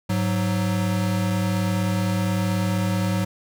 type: tone pair together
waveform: square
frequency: 103.83 / 185 Hz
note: G#2 / F#3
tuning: 0 / 0 cents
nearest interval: minor seventh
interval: 1000 cents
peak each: -24 dBFS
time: 0.09-3.25 s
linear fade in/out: 10 ms
effects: none